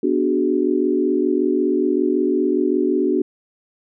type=chord; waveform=sine; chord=G# half-diminished seventh; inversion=first; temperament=equal; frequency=246.9 / 293.7 / 370 / 415.3 Hz; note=B3 / D4 / F#4 / G#4; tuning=0 / 0 / 0 / 0 cents; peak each=-23 / -20 / -19 / -25 dBFS; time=0.03-3.22 s; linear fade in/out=5 ms; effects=none